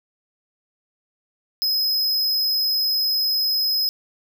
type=tone; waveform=square; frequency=5090 Hz; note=D#8; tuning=39 cents sharp; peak=-19 dBFS; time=1.62-3.89 s; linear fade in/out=0 ms; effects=none